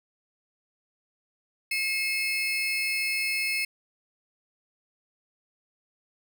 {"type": "tone pair together", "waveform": "35% pulse", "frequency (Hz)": [2155, 2598], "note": ["C#7", "E7"], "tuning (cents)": [-49, -26], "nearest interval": "minor third", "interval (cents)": 323, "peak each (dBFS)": -27, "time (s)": [1.71, 3.65], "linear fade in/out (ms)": 5, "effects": []}